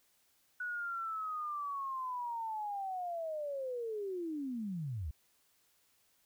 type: linear sweep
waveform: sine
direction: down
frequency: 1479 to 65 Hz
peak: -36 dBFS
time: 0.6-5.11 s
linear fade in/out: 5 ms
effects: white hiss -72 dBFS RMS until 6.25 s